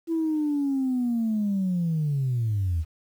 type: linear sweep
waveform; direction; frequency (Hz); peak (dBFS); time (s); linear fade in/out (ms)
sine; down; 333.9 to 76.1; -21; 0.07-2.85; 50
effects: tanh soft clip ceiling -19 dBFS + 9-bit